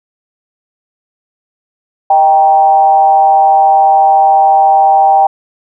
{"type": "tone with frequency modulation", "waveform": "sine", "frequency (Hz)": 785, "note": "G5", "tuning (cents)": 2, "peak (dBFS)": -4, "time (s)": [2.1, 5.27], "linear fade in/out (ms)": 5, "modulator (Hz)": 158, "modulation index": 0.5, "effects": []}